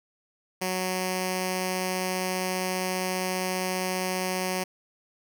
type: tone with notch filter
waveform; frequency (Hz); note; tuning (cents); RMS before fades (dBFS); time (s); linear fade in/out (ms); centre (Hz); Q
5% pulse; 185; F#3; 0; -29; 0.61-4.64; 10; 1400; 1.1
effects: none